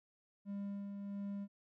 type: tone with tremolo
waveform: triangle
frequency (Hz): 200.4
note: G3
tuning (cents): +38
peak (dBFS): -37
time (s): 0.45-1.48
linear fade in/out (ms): 50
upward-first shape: sine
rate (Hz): 1.5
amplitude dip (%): 35
effects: none